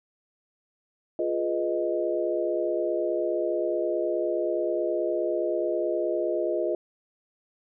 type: chord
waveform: sine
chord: F half-diminished seventh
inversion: none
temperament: equal with one note detuned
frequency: 349.2 / 418.7 / 493.9 / 622.3 Hz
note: F4 / Ab4 / Cb5 / Eb5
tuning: 0 / +14 / 0 / 0 cents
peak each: -28 / -32 / -32 / -28 dBFS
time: 1.19-6.75 s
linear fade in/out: 2 ms
effects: none